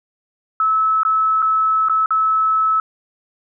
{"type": "tone with dropouts", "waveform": "sine", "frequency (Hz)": 1300, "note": "E6", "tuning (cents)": -24, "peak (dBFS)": -13, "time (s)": [0.6, 2.8], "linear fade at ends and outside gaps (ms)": 2, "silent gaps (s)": [[1.033, 1.05], [1.421, 1.425], [1.886, 1.896], [2.06, 2.106]], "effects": []}